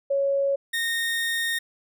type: tone pair in turn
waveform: sine / 30% pulse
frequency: 554.4 / 1846 Hz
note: C#5 / A#6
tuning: 0 / -17 cents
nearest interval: octave + major sixth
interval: 2083 cents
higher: second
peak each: -20 / -21 dBFS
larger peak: first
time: 0.1-0.56 / 0.73-1.59 s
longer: second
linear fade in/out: 10 ms
effects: none